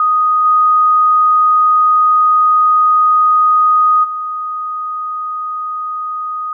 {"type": "tone with level steps", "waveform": "sine", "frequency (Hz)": 1244.5, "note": "D#6", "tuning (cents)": 0, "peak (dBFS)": [-9, -7, -18], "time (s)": [0, 6.53], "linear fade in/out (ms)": 2, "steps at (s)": [0.44, 4.03], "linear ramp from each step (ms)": 20, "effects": []}